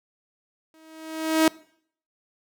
sawtooth tone with exponential growth, 318.2 Hz, D#4, 39 cents sharp, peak -10 dBFS, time 0.74-1.48 s, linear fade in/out 1 ms, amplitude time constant 160 ms, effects noise-tail reverb RT60 0.6 s tail -22 dB re dry

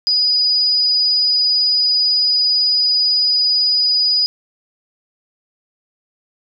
sine tone, 4941 Hz, D#8, 13 cents flat, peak -12 dBFS, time 0.07-4.26 s, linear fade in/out 0 ms, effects none

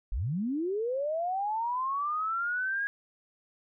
sine linear sweep, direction up, 36.06 to 1655 Hz, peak -28 dBFS, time 0.12-2.87 s, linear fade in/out 0 ms, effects none

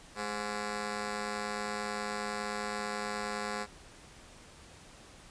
10% pulse ring-modulated tone, 311.5 Hz, D#4, 2 cents sharp, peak -23 dBFS, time 0.15-3.67 s, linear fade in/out 50 ms, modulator 101 Hz, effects pink hiss -54 dBFS RMS until 5.3 s + resampled to 22050 Hz

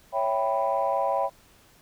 sine chord, C# half-diminished seventh, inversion none, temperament equal, 554.4 / 659.3 / 784 / 987.8 Hz, C#5 / E5 / G5 / B5, 0 / 0 / 0 / 0 cents, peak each -27 / -28 / -27 / -28 dBFS, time 0.12-1.3 s, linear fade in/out 50 ms, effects tanh soft clip ceiling -14 dBFS + pink hiss -57 dBFS RMS until 1.81 s

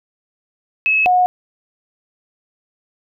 sine tone pair in turn, 2583 / 726.9 Hz, E7 / F#5, -36 / -31 cents, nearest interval octave + minor seventh, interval 2195 cents, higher first, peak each -12 / -10 dBFS, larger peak second, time 0.86-1.06 / 1.06-1.26 s, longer neither, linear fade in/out 0 ms, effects none

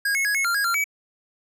square tone with pitch steps, 1636 / 2184 / 1666 / 2185 / 1389 / 1642 / 1380 / 2281 Hz, G#6 / C#7 / G#6 / C#7 / F6 / G#6 / F6 / C#7, -26 / -26 / +5 / -26 / -10 / -20 / -21 / +49 cents, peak -21 dBFS, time 0.05-0.842 s, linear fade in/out 5 ms, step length 99 ms, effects none

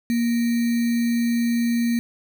sine tone with sample-and-hold, 235.2 Hz, A#3, 16 cents sharp, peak -18 dBFS, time 0.1-1.99 s, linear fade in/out 0 ms, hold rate 2100 Hz, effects none

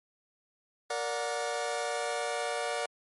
sawtooth chord, Bb augmented, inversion none, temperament just, 466.2 / 582.7 / 728.4 Hz, Bb4 / D5 / F#5, 0 / -14 / -27 cents, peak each -32 / -31 / -31 dBFS, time 0.9-2.86 s, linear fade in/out 5 ms, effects MP3 48 kbps

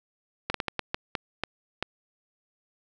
slowing click train, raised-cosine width 0.3 ms, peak -11 dBFS, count 9, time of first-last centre 0.5-1.826 s, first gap 43 ms, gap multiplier 1.37, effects none

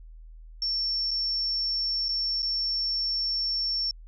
sine tone with dropouts, 5440 Hz, F8, 46 cents flat, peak -25 dBFS, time 0.62-3.91 s, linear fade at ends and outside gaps 1 ms, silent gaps 1.108-1.113 / 2.084-2.09 / 2.421-2.428 s, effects added 40 Hz sine -43 dBFS peak until 4.07 s

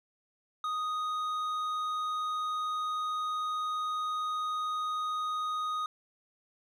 sine tone with hard clipping, 1244.5 Hz, D#6, in tune, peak -32 dBFS, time 0.64-5.86 s, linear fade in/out 2 ms, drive 6 dB, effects none

